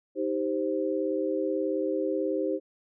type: chord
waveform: sine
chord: C minor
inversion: first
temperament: just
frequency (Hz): 314 / 392.4 / 523.3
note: Eb4 / G4 / C5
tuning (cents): +16 / +2 / 0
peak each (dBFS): -30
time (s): 0.15-2.6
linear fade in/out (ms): 50
effects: none